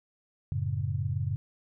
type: chord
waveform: sine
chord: F# minor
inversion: none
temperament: just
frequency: 92.5 / 111 / 138.75 Hz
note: F#2 / A2 / C#3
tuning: 0 / +16 / +2 cents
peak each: -32 dBFS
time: 0.52-1.36 s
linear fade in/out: 0 ms
effects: none